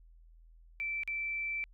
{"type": "tone with dropouts", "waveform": "sine", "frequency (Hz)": 2331, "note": "D7", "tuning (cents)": -14, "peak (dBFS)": -33, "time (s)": [0.8, 1.64], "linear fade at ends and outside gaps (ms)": 0, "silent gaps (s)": [1.034, 1.076], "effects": ["added 41 Hz sine -55 dBFS peak until 1.73 s"]}